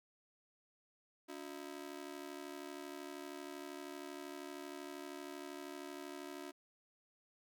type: ring-modulated tone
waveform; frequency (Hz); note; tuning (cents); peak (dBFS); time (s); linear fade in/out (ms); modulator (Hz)
sawtooth; 323.3; E4; -34; -39; 1.28-6.52; 20; 36.4
effects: none